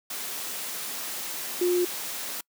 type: tone in noise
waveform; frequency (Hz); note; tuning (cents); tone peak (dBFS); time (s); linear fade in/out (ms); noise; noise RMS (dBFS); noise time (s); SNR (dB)
sine; 355.8; F4; +32; -20; 1.61-1.85; 5; white; -34; 0.1-2.41; +11
effects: noise-tail reverb RT60 0.1 s tail -26 dB re dry + high-pass 200 Hz 12 dB/octave